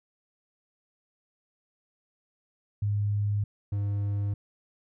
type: tone pair in turn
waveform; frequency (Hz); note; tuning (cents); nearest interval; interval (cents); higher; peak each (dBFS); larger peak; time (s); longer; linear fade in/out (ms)
sine / triangle; 103 / 101.41; G#2 / G#2; -14 / -41; unison; 27; first; -24; neither; 2.82-3.44 / 3.72-4.34; neither; 5
effects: none